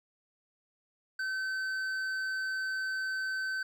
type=tone with hard clipping; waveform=triangle; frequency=1534 Hz; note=G6; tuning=38 cents flat; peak=-33 dBFS; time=1.19-3.63 s; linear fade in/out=5 ms; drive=10 dB; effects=none